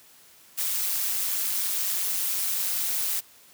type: noise with amplitude modulation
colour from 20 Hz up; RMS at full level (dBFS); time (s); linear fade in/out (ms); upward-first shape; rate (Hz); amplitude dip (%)
blue; -24; 0.57-3.21; 20; sine; 194; 70
effects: white hiss -54 dBFS RMS until 3.53 s + high-pass 80 Hz 12 dB/octave